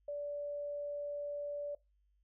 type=tone; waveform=sine; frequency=580 Hz; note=D5; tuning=22 cents flat; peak=-37 dBFS; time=0.08-1.75 s; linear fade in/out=5 ms; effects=noise-tail reverb RT60 0.2 s tail -20 dB re dry + added 50 Hz sine -70 dBFS peak until 2.23 s